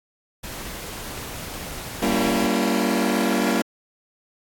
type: noise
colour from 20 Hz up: pink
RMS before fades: -34 dBFS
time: 0.43-2.47 s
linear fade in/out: 10 ms
type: chord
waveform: sawtooth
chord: G diminished seventh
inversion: none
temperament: just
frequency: 196 / 235.2 / 282.2 / 338.7 Hz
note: G3 / Bb3 / Db4 / Fb4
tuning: 0 / +16 / +31 / +47 cents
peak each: -21 / -19 / -22 / -22 dBFS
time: 2.02-3.62 s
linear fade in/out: 5 ms
effects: AAC 64 kbps